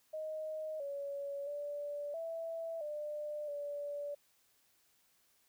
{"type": "tone with pitch steps", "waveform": "sine", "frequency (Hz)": [624, 563, 581, 659, 597, 578], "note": ["D#5", "C#5", "D5", "E5", "D5", "D5"], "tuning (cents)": [5, 27, -19, -1, 28, -28], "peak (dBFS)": -38, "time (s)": [0.13, 4.15], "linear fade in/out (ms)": 10, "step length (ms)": 670, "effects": ["white hiss -72 dBFS RMS until 5.48 s"]}